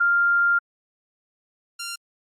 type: tone pair in turn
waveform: sine / 5% pulse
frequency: 1396.9 / 1387.3 Hz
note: F6 / F6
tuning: 0 / -12 cents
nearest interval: unison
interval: 12 cents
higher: first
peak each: -16 dBFS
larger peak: neither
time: 0-0.59 / 1.79-1.96 s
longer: first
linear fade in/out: 10 ms
effects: low-pass 8000 Hz 12 dB/octave + Opus 48 kbps